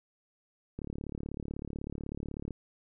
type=click train; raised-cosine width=3 ms; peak=-25 dBFS; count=63; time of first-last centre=0.79-2.507 s; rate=36.1 Hz; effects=none